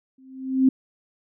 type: tone with exponential growth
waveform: sine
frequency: 262.8 Hz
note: C4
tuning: 8 cents sharp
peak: -11 dBFS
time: 0.18-0.69 s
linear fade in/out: 5 ms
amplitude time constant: 110 ms
effects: none